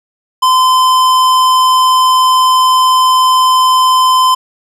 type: tone with tanh clipping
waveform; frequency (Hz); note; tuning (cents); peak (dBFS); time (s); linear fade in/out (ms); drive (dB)
sine; 1027; C6; -33; -8; 0.42-4.35; 10; 18
effects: none